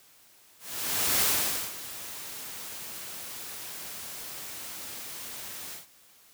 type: noise with ADSR envelope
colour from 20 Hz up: white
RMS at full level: -24 dBFS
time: 0.59-5.87 s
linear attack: 630 ms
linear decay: 500 ms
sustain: -16 dB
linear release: 140 ms
effects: white hiss -58 dBFS RMS until 6.33 s + high-pass 60 Hz 12 dB/octave